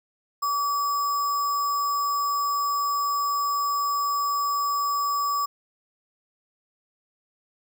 sine tone with sample-and-hold, 1148 Hz, D6, 40 cents flat, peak -22 dBFS, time 0.42-5.46 s, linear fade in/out 10 ms, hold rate 6300 Hz, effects none

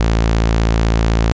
sawtooth tone, 55.9 Hz, A1, 28 cents sharp, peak -8 dBFS, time 0-1.32 s, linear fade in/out 0 ms, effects resampled to 16000 Hz

